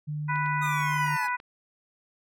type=tone; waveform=sine; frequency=149.9 Hz; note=D3; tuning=36 cents sharp; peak=-29 dBFS; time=0.07-1.17 s; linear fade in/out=20 ms
type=harmonic tone; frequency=493.9 Hz; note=B4; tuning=in tune; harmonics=2 / 3 / 4 / 5; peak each=-28 / -32 / -33 / -38 dBFS; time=0.28-1.37 s; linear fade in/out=20 ms
type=clicks; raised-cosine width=0.3 ms; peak=-31 dBFS; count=9; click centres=0.359 / 0.461 / 0.661 / 0.805 / 1.071 / 1.169 / 1.245 / 1.284 / 1.401 s
type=linear sweep; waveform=25% pulse; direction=down; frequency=1248 to 828 Hz; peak=-29 dBFS; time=0.61-1.28 s; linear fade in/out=20 ms
effects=none